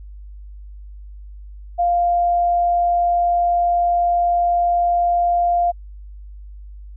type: tone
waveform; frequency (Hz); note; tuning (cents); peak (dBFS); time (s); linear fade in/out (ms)
sine; 698; F5; -1; -14; 1.78-5.72; 20
effects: added 50 Hz sine -34 dBFS peak until 6.96 s